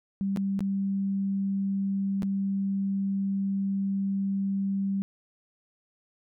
sine tone with dropouts, 196 Hz, G3, in tune, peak -25 dBFS, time 0.21-5.02 s, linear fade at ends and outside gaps 0 ms, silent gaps 0.362-0.372 / 0.592-0.606 / 2.222-2.231 s, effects none

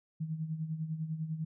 sine tone with tremolo, 158.6 Hz, D#3, 33 cents sharp, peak -31 dBFS, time 0.2-1.45 s, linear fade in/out 10 ms, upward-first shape sine, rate 10 Hz, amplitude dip 65%, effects none

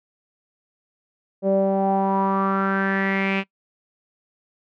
sawtooth tone with low-pass filter sweep, 194.2 Hz, G3, 16 cents flat, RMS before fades -21 dBFS, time 1.42-3.44 s, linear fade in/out 50 ms, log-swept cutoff 530 to 2600 Hz, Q 6.1, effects noise-tail reverb RT60 0.1 s tail -22 dB re dry

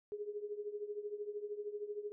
sine tone with tremolo, 415.3 Hz, G#4, in tune, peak -36 dBFS, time 0.12-2.12 s, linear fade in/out 0 ms, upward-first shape triangle, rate 13 Hz, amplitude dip 85%, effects none

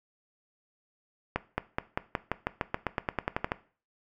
accelerating click train, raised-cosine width 0.5 ms, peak -12 dBFS, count 17, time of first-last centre 1.36-3.519 s, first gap 220 ms, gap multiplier 0.93, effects noise-tail reverb RT60 0.4 s tail -17 dB re dry

